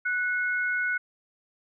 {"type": "tone pair together", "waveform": "sine", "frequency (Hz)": [1480, 2165], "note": ["F#6", "C#7"], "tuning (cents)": [0, -41], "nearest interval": "perfect fifth", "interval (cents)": 659, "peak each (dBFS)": [-25, -32], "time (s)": [0.05, 0.98], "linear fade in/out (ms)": 10, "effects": []}